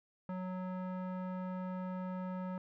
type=tone with low-pass filter; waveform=square; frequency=184.5 Hz; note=F#3; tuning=5 cents flat; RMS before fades=-40 dBFS; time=0.29-2.58 s; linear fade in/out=2 ms; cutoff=1200 Hz; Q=1.5; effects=none